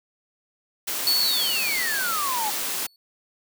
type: noise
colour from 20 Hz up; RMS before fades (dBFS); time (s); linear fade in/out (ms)
white; -28; 0.87-2.87; 10
type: tone with exponential decay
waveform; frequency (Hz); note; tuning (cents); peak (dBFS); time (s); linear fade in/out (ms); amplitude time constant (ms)
45% pulse; 4435; C#8; 0; -17; 1.07-2.96; 1; 410
type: exponential sweep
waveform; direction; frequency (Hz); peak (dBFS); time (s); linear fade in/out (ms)
sine; down; 4435 to 816; -25; 1.19-2.5; 5
effects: high-pass 200 Hz 12 dB/octave